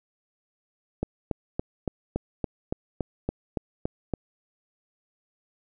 click train, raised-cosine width 2 ms, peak -13 dBFS, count 12, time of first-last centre 1.03-4.137 s, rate 3.54 Hz, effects none

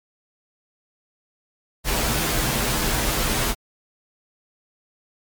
pink noise with comb filter, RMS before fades -22 dBFS, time 1.84-3.55 s, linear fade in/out 50 ms, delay 11 ms, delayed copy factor -0.7, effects MP3 96 kbps

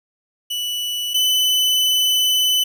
40% pulse tone pair in turn, 2960 / 3007 Hz, F#7 / F#7, 0 / +27 cents, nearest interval unison, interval 27 cents, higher second, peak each -21 / -14 dBFS, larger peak second, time 0.5-1.14 / 1.14-2.64 s, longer second, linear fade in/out 10 ms, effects none

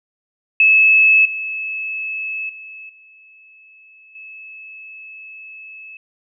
sine tone with level steps, 2598 Hz, E7, 26 cents flat, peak -8 / -22 / -33 / -44 / -34 dBFS, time 0.6-5.97 s, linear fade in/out 2 ms, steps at 1.25 / 2.49 / 2.89 / 4.15 s, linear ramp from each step 5 ms, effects none

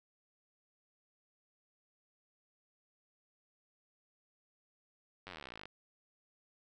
slowing click train, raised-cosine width 0.3 ms, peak -30 dBFS, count 27, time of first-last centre 5.27-5.656 s, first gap 10 ms, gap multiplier 1.03, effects none

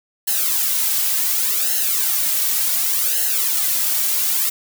blue noise with flanger, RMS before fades -19 dBFS, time 0.27-4.5 s, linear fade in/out 10 ms, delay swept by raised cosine 0.84 to 2.94 ms, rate 0.68 Hz, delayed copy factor -0.85, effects none

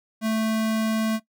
square tone, 220.5 Hz, A3, 4 cents sharp, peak -22 dBFS, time 0.21-1.2 s, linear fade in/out 50 ms, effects noise-tail reverb RT60 0.1 s tail -18 dB re dry

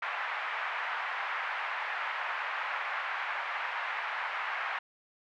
white band-pass noise, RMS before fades -35 dBFS, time 0.02-4.79 s, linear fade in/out 5 ms, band 780 to 2100 Hz, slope 24 dB/octave, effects none

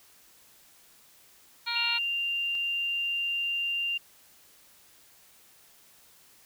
harmonic tone, 470.8 Hz, A#4, 17 cents sharp, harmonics 2 / 3 / 4 / 5 / 6 / 7 / 8 / 9, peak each -37 / -37 / -43 / -34 / -43 / -42 / -38 / -33 dBFS, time 1.66-1.99 s, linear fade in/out 20 ms
sine tone, 2787 Hz, F7, 4 cents flat, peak -27 dBFS, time 1.75-3.98 s, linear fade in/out 10 ms
click, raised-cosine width 0.2 ms, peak -31 dBFS, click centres 2.552 s
effects white hiss -58 dBFS RMS until 6.45 s

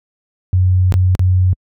sine tone with dropouts, 92 Hz, F#2, 9 cents flat, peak -8 dBFS, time 0.53-1.53 s, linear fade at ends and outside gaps 0 ms, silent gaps 0.923-0.94 / 1.151-1.194 s, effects high-pass 60 Hz 12 dB/octave

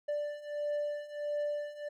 triangle beating tone pair, 587.3 / 588.8 Hz, D5 / D5, 0 / +4 cents, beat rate 1.5 Hz, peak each -36 / -33 dBFS, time 0.08-1.89 s, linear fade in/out 10 ms, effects none

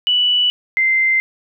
sine tone pair in turn, 2960 / 2081 Hz, F#7 / C7, 0 / -10 cents, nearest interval tritone, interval 610 cents, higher first, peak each -12 dBFS, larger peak neither, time 0.07-0.5 / 0.77-1.2 s, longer neither, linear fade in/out 0 ms, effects none

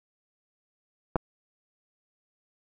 clicks, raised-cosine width 1 ms, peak -9 / -16 dBFS, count 2, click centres 1.158 / 1.164 s, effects none

